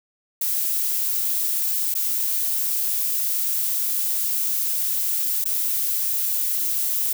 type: noise with dropouts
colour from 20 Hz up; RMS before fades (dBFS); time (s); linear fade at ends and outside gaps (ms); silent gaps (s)
violet; -23; 0.41-7.13; 5; 1.941-1.951 / 5.442-5.455
effects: none